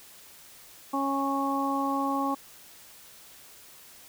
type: harmonic tone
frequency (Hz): 275.4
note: C#4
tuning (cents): -11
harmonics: 1 / 2 / 3 / 4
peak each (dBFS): -29 / -36 / -31 / -30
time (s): 0.93-2.35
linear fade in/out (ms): 10
effects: white hiss -51 dBFS RMS until 4.08 s